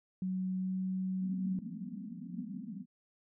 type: tone with pitch glide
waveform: sine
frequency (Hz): 186.2 to 187.28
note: F#3 to F#3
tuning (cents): +11 to +21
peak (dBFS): -32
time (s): 0.22-1.59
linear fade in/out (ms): 2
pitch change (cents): +10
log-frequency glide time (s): 0.6-0.7
type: band-pass noise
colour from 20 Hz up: pink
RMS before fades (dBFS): -43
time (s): 1.2-2.86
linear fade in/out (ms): 50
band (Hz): 170 to 260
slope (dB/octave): 96
effects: none